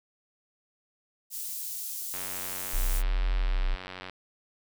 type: high-pass noise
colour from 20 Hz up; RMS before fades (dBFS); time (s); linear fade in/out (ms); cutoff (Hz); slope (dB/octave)
white; -36; 1.3-3.03; 50; 6500; 12
type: click train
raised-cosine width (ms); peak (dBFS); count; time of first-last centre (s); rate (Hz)
0.3; -23; 182; 2.14-4.097; 92.5
type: exponential two-way sweep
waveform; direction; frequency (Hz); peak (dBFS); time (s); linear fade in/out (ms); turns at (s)
sine; up then down; 30.2 to 39.95 to 30.28; -23; 2.73-3.76; 20; 3.32
effects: none